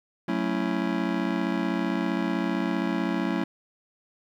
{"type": "chord", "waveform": "square", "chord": "F# minor seventh", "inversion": "none", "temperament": "just", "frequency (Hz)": [185, 222, 277.5, 333], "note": ["F#3", "A3", "C#4", "E4"], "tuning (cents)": [0, 16, 2, 18], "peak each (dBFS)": -31, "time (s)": [0.28, 3.44], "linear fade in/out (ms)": 5, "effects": ["low-pass 3000 Hz 12 dB/octave", "10-bit"]}